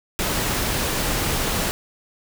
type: noise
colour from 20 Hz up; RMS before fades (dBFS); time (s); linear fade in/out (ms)
pink; -23; 0.19-1.71; 0
effects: none

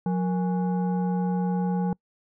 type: tone with frequency modulation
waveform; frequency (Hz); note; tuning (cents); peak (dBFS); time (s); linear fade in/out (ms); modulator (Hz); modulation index
sine; 180.3; F#3; -45; -22; 0.06-1.93; 2; 647; 0.57
effects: noise-tail reverb RT60 0.1 s tail -26 dB re dry

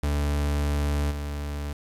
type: tone with level steps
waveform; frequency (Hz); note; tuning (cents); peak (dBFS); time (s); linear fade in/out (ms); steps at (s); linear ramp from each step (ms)
40% pulse; 72.7; D2; -17; -22 / -28; 0.03-1.73; 5; 1.1; 20
effects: resampled to 32000 Hz + 8-bit

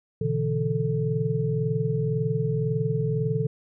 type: tone cluster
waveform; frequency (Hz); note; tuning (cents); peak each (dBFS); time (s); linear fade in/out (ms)
sine; 121.8 / 143.7 / 163.7 / 439.8; B2 / D3 / E3 / A4; -24 / -37 / -12 / -1; -28; 0.21-3.47; 5
effects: none

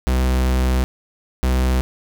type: tone pair in turn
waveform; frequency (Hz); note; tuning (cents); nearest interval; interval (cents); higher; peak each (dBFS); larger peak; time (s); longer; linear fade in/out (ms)
45% pulse; 63.8 / 63.8; C2 / C2; -43 / -43; unison; 0; neither; -15; neither; 0.07-0.84 / 1.43-1.81; first; 0
effects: none

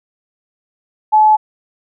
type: tone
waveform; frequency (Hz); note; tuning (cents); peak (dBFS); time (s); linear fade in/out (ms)
sine; 859; A5; -42; -6; 1.12-1.37; 20
effects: none

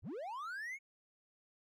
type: linear sweep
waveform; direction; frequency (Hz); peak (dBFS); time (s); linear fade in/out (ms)
triangle; up; 49 to 2242; -39; 0.02-0.79; 50
effects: none

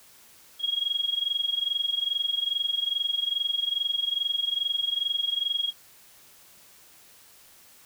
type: tone with amplitude modulation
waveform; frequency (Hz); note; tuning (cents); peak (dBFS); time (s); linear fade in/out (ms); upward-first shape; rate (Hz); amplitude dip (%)
sine; 3289; G#7; -18; -21; 0.59-5.73; 50; sine; 22.4; 85
effects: white hiss -54 dBFS RMS until 7.85 s

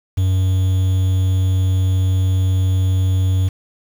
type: tone with quantisation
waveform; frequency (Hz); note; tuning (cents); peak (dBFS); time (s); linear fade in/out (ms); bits
triangle; 93.8; F#2; +24; -11; 0.17-3.49; 10; 6
effects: none

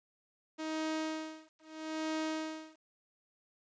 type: tone with tremolo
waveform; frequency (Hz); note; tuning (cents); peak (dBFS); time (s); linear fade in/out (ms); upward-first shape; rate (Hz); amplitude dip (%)
sawtooth; 314.9; D#4; +21; -29; 0.58-2.77; 20; sine; 0.78; 100
effects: resampled to 16000 Hz + 11-bit

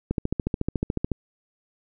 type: click train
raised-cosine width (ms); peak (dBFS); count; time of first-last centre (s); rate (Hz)
3; -11; 15; 0.11-1.117; 13.9
effects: none

